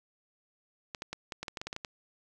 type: clicks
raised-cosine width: 0.2 ms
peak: -20 dBFS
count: 12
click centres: 0.948 / 1.021 / 1.13 / 1.322 / 1.43 / 1.482 / 1.572 / 1.615 / 1.67 / 1.729 / 1.764 / 1.848 s
effects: none